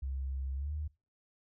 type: tone with pitch glide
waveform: sine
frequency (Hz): 66.9 to 75.53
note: C2 to D2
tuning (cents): +39 to +49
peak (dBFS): -34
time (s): 0.02-0.88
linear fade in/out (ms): 10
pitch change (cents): +210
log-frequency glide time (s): 0.55-0.73
effects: noise-tail reverb RT60 0.3 s tail -23 dB re dry